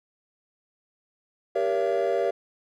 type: chord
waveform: triangle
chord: G diminished seventh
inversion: none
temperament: just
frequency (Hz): 392 / 470.4 / 564.5 / 677.4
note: G4 / Bb4 / Db5 / Fb5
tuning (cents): 0 / +16 / +31 / +47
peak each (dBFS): -25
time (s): 1.55-2.31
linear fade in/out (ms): 10
effects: tanh soft clip ceiling -14 dBFS